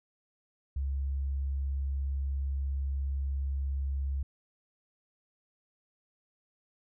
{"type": "tone", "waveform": "sine", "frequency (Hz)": 68.5, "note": "C#2", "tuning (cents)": -20, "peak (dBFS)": -29, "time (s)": [0.76, 4.23], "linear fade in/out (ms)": 5, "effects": []}